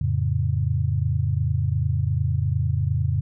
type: chord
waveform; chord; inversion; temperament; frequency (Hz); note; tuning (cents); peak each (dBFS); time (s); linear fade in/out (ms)
sine; F augmented; none; equal; 87.31 / 110 / 138.59; F2 / A2 / C#3; 0 / 0 / 0; -24; 0.01-3.21; 5
effects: none